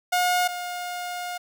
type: tone pair in turn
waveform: sawtooth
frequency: 719 / 713.2 Hz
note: F#5 / F5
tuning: -50 / +36 cents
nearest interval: unison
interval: 14 cents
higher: first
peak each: -16 / -26 dBFS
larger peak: first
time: 0.12-0.48 / 0.48-1.38 s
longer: second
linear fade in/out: 10 ms
effects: none